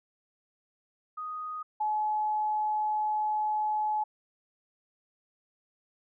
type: tone pair in turn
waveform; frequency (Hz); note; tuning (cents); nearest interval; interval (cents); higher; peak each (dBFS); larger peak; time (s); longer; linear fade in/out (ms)
sine; 1244.5 / 852.5; D#6 / G#5; 0 / +45; perfect fifth; 655; first; -34 / -26; second; 1.17-1.63 / 1.8-4.04; second; 10
effects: none